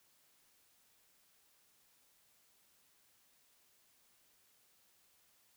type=silence; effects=white hiss -71 dBFS RMS until 5.56 s